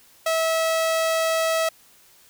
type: tone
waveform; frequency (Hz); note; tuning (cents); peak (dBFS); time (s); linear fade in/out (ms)
sawtooth; 649; E5; -27; -16; 0.26-1.69; 5
effects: white hiss -54 dBFS RMS until 2.29 s